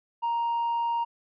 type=tone with tanh clipping; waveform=sine; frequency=935 Hz; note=A#5; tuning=5 cents sharp; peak=-25 dBFS; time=0.22-1.05 s; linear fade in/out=20 ms; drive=1 dB; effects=none